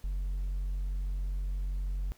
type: tone with hard clipping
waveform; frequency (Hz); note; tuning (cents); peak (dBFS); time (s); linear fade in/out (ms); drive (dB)
sine; 46.25; F#1; 0; -31; 0.04-2.12; 0; 2
effects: pink hiss -62 dBFS RMS until 2.17 s